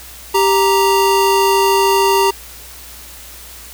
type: tone pair together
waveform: square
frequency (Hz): 392 / 932.3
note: G4 / A#5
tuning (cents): 0 / 0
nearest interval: octave + minor third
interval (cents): 1500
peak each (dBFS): -14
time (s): 0.34-2.31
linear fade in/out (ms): 10
effects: added 60 Hz sine -40 dBFS peak until 3.73 s + white hiss -36 dBFS RMS until 3.73 s